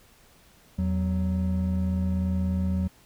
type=tone pair together; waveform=triangle; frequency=82.78 / 186.2 Hz; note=E2 / F#3; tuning=+8 / +11 cents; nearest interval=octave + major second; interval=1403 cents; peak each=-24 dBFS; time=0.78-2.88 s; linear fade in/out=10 ms; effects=pink hiss -57 dBFS RMS until 3.05 s